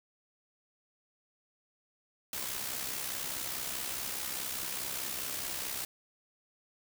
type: noise with amplitude modulation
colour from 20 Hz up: white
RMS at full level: -35 dBFS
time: 2.33-5.85 s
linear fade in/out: 2 ms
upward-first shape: sine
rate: 64.8 Hz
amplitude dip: 50%
effects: none